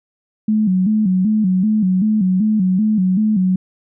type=tone with vibrato; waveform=sine; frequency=199.7 Hz; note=G3; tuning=32 cents sharp; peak=-12 dBFS; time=0.48-3.56 s; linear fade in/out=5 ms; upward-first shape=square; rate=2.6 Hz; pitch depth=130 cents each way; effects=none